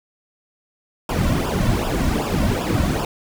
brown noise with flanger, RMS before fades -20 dBFS, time 1.09-3.05 s, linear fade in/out 2 ms, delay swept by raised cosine 0.47 to 2.47 ms, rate 2.6 Hz, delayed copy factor -0.85, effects none

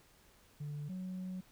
sine tone pair in turn, 146.83 / 184.99 Hz, D3 / F#3, 0 / 0 cents, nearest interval major third, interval 400 cents, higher second, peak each -37 / -37 dBFS, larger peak neither, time 0.6-0.89 / 0.89-1.41 s, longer second, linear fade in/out 10 ms, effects tanh soft clip ceiling -37 dBFS + pink hiss -65 dBFS RMS until 1.51 s

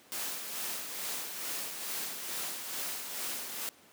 white noise with tremolo, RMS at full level -36 dBFS, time 0.12-3.69 s, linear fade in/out 0 ms, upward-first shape sine, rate 2.3 Hz, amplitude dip 45%, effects pink hiss -59 dBFS RMS until 3.92 s + high-pass 200 Hz 12 dB/octave

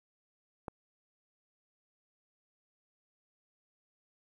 click, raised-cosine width 1 ms, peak -24 dBFS, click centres 0.682 s, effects 10-bit

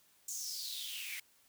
white noise with high-pass filter sweep, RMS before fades -42 dBFS, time 0.28-1.2 s, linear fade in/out 5 ms, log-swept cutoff 7000 to 2100 Hz, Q 6.2, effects white hiss -68 dBFS RMS until 1.48 s

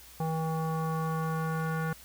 square tone with low-pass filter sweep, 160.5 Hz, E3, 46 cents flat, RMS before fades -31 dBFS, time 0.2-1.93 s, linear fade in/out 2 ms, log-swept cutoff 890 to 1500 Hz, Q 3.4, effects added 60 Hz sine -57 dBFS peak until 2.04 s + white hiss -52 dBFS RMS until 2.04 s

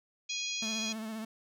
harmonic tone, 826 Hz, G#5, 10 cents flat, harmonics 3 / 4 / 5 / 6 / 7 / 8, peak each -39 / -39 / -41 / -43 / -44 / -40 dBFS, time 0.29-0.93 s, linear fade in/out 10 ms
45% pulse tone with vibrato, 220 Hz, A3, in tune, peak -37 dBFS, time 0.62-1.25 s, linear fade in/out 5 ms, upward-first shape sine, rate 15 Hz, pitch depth 36 cents each way
effects none

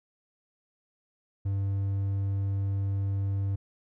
triangle tone, 98.4 Hz, G2, 7 cents sharp, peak -24 dBFS, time 1.45-3.56 s, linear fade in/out 10 ms, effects none

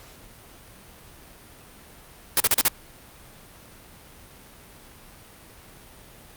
white noise bursts, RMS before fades -18 dBFS, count 5, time 2.37-2.682 s, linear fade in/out 2 ms, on 32 ms, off 38 ms, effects pink hiss -48 dBFS RMS until 6.36 s + Opus 48 kbps

